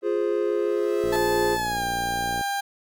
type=tone with exponential growth; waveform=sawtooth; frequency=655 Hz; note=E5; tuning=11 cents flat; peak=-28 dBFS; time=0.01-1.16 s; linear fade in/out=1 ms; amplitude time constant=250 ms
type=chord; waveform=triangle; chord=F minor; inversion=none; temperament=equal; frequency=349.2 / 415.3 / 523.3 Hz; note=F4 / Ab4 / C5; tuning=0 / 0 / 0 cents; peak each=-24 / -22 / -27 dBFS; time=0.02-1.58 s; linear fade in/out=50 ms
type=click train; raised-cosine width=2 ms; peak=-21 dBFS; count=82; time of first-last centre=1.04-2.411 s; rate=59.1 Hz
type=tone with pitch glide; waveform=30% pulse; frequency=871 to 798.7 Hz; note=A5 to G5; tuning=-18 to +32 cents; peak=-22 dBFS; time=1.12-2.61 s; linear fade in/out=10 ms; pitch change=-150 cents; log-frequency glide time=1.56-1.84 s
effects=none